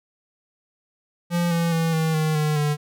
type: tone with pitch steps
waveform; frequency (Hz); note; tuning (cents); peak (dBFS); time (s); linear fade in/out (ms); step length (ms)
square; 172.8 / 168.46 / 164.24 / 160.11 / 156.1 / 152.18 / 148.36; F3 / E3 / E3 / D#3 / D#3 / D#3 / D3; -18 / +38 / -6 / +50 / +6 / -38 / +18; -20; 1.3-2.77; 50; 210
effects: none